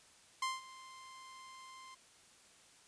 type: tone with ADSR envelope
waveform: sawtooth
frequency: 1046.5 Hz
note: C6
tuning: in tune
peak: -29 dBFS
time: 0.42-1.95 s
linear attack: 5 ms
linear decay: 180 ms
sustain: -19 dB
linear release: 9 ms
effects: white hiss -63 dBFS RMS until 2.87 s + resampled to 22050 Hz